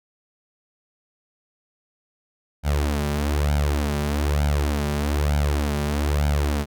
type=tone with flanger; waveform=sawtooth; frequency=73 Hz; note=D2; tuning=10 cents flat; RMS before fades=-22 dBFS; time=2.63-6.66 s; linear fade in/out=50 ms; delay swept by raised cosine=1.3 to 5.1 ms; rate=1.1 Hz; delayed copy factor=+0.75; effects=none